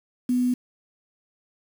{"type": "tone with quantisation", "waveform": "sine", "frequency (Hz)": 248.4, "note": "B3", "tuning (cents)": 10, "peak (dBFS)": -19, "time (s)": [0.29, 0.54], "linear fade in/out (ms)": 5, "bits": 7, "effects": []}